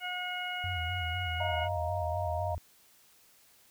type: harmonic tone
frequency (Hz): 724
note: F#5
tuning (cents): -38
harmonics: 1 / 2 / 3 / 4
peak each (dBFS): -39 / -39 / -39 / -39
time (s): 0-1.69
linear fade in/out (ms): 50
type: tone with vibrato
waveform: sine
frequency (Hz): 87.31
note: F2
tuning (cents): 0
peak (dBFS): -34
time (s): 0.64-2.58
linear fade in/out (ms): 0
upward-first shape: square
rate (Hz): 4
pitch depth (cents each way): 92
type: chord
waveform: sine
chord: Eb suspended second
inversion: none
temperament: just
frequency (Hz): 622.3 / 700 / 933.4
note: Eb5 / F5 / Bb5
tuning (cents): 0 / +4 / +2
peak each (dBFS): -35 / -35 / -38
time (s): 1.4-2.55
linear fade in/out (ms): 5
effects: white hiss -62 dBFS RMS until 3.7 s